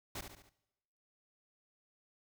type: noise with echo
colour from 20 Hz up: pink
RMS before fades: -42 dBFS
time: 0.15-0.21 s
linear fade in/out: 5 ms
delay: 71 ms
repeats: 4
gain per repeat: -6 dB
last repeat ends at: 0.494 s
effects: noise-tail reverb RT60 1.0 s tail -21 dB re dry